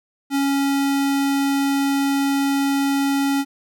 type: tone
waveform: square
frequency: 277.5 Hz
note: C#4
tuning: 2 cents sharp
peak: -18 dBFS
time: 0.3-3.45 s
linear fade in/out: 50 ms
effects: none

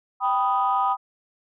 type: chord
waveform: sine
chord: G augmented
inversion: none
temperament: equal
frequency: 784 / 987.8 / 1244.5 Hz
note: G5 / B5 / D#6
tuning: 0 / 0 / 0 cents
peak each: -23 dBFS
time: 0.2-0.97 s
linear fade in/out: 50 ms
effects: tanh soft clip ceiling -11 dBFS

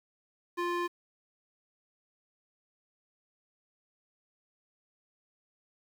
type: tone with band-pass filter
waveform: square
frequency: 349.2 Hz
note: F4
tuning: in tune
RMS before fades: -32 dBFS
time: 0.57-0.88 s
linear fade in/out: 20 ms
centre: 1100 Hz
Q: 0.86
effects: 9-bit

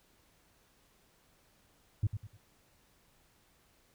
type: tone with echo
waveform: sine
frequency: 103.83 Hz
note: G#2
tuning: in tune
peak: -23 dBFS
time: 2.03-2.07 s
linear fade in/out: 5 ms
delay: 100 ms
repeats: 3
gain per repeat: -10 dB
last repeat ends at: 2.37 s
effects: tanh soft clip ceiling -23 dBFS + pink hiss -68 dBFS RMS until 3.94 s

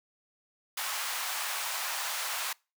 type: high-pass noise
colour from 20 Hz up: pink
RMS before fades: -34 dBFS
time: 0.77-2.53 s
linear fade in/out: 5 ms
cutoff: 820 Hz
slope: 24 dB/octave
effects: noise-tail reverb RT60 0.3 s tail -26 dB re dry

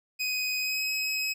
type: tone with pitch glide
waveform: 25% pulse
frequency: 2508 to 2549 Hz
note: D#7 to D#7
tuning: +13 to +41 cents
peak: -24 dBFS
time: 0.19-1.34 s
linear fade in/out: 20 ms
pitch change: +28 cents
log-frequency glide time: 0.59-0.84 s
effects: none

